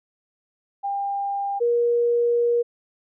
sine tone pair in turn, 799 / 475.1 Hz, G5 / A#4, +33 / +33 cents, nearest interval major sixth, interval 900 cents, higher first, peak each -23 / -17 dBFS, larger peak second, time 0.83-1.6 / 1.6-2.63 s, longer second, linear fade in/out 20 ms, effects none

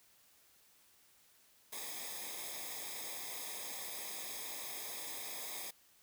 white noise with comb filter, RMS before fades -44 dBFS, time 1.72-5.71 s, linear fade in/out 10 ms, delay 0.69 ms, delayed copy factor -0.85, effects white hiss -67 dBFS RMS until 6.02 s

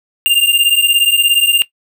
square beating tone pair, 2790 / 2807 Hz, F7 / F7, -2 / +8 cents, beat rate 17 Hz, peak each -12 dBFS, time 0.26-1.62 s, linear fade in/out 0 ms, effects noise-tail reverb RT60 0.1 s tail -18 dB re dry

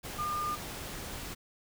sine tone in noise, 1208 Hz, D6, 48 cents sharp, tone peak -31 dBFS, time 0.18-0.56 s, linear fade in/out 20 ms, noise pink, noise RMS -41 dBFS, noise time 0.03-1.35 s, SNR +7 dB, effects none

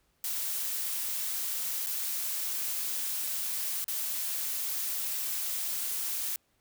blue noise with dropouts, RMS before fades -33 dBFS, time 0.24-6.36 s, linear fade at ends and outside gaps 1 ms, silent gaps 1.863-1.869 / 3.843-3.881 s, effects pink hiss -72 dBFS RMS until 6.6 s

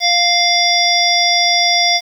harmonic tone, 698.5 Hz, F5, in tune, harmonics 1 / 3 / 5 / 7 / 8, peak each -17 / -17 / -17 / -17 / -17 dBFS, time 0-2.01 s, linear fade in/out 50 ms, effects 7-bit

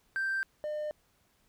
triangle tone pair in turn, 1568 / 603.5 Hz, G6 / D5, 0 / +47 cents, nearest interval octave + perfect fourth, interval 1653 cents, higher first, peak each -26 / -30 dBFS, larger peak first, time 0.16-0.43 / 0.64-0.91 s, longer neither, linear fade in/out 0 ms, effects tanh soft clip ceiling -25 dBFS + pink hiss -70 dBFS RMS until 1.48 s

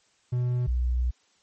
triangle / sine tone pair in turn, 123.47 / 61.47 Hz, B2 / B1, 0 / -7 cents, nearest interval octave, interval 1207 cents, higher first, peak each -21 / -22 dBFS, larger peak first, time 0.32-0.67 / 0.67-1.11 s, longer second, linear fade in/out 10 ms, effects white hiss -65 dBFS RMS until 1.42 s + MP3 32 kbps

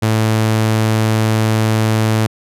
sawtooth tone, 110 Hz, A2, in tune, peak -8 dBFS, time 0.02-2.27 s, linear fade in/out 10 ms, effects resampled to 32000 Hz

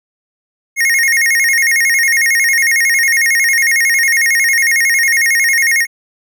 square tone with vibrato, 2002 Hz, B6, 23 cents sharp, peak -10 dBFS, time 0.76-5.87 s, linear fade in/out 50 ms, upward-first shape square, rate 11 Hz, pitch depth 130 cents each way, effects none

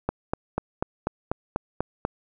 click train, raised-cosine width 1 ms, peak -10 dBFS, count 9, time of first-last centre 0.09-2.051 s, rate 4.08 Hz, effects none

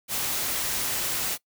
white noise, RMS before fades -28 dBFS, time 0.08-1.38 s, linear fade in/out 50 ms, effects noise-tail reverb RT60 0.1 s tail -21 dB re dry

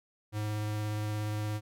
square tone with vibrato, 106 Hz, G#2, 36 cents sharp, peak -32 dBFS, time 0.32-1.61 s, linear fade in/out 50 ms, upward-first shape triangle, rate 17 Hz, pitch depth 12 cents each way, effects none

